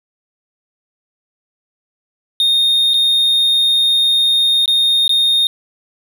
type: tone with dropouts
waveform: triangle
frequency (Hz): 3686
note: A#7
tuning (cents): -20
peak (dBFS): -9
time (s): 2.4-5.47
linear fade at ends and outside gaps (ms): 1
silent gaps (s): 2.936-2.941 / 4.658-4.678 / 5.079-5.093
effects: none